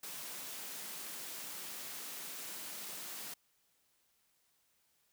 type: high-pass noise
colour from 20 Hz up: white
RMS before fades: -45 dBFS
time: 0.03-3.34 s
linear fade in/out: 5 ms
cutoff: 140 Hz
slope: 96 dB/octave
effects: white hiss -75 dBFS RMS until 5.12 s